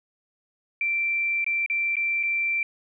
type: tone with dropouts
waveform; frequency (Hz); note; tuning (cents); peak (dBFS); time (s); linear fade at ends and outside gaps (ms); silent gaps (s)
sine; 2349; D7; 0; -22; 0.81-2.63; 2; 1.444-1.464 / 1.662-1.699 / 1.956-1.967 / 2.23-2.234
effects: none